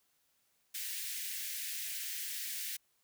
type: high-pass noise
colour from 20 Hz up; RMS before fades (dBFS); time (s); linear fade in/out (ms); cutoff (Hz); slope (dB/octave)
white; -40; 0.74-2.77; 10; 1700; 48
effects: white hiss -75 dBFS RMS until 3.03 s